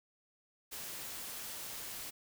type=noise; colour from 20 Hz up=white; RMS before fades=-44 dBFS; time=0.71-2.11 s; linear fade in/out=20 ms; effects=none